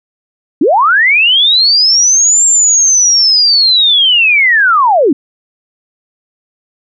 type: linear two-way sweep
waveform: sine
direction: up then down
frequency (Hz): 245.6 to 7459 to 245.6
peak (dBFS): -5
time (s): 0.61-5.13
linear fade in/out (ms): 5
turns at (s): 2.45
effects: none